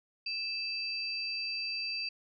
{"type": "tone pair together", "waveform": "sine", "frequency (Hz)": [2629, 4680], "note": ["E7", "D8"], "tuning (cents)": [-5, -7], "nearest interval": "minor seventh", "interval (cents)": 998, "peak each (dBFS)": [-37, -35], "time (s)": [0.26, 2.09], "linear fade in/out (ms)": 5, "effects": []}